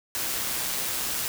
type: noise with amplitude modulation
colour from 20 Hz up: white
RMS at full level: -28 dBFS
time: 0.15-1.28 s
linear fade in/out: 0 ms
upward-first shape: sine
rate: 128 Hz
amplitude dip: 25%
effects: none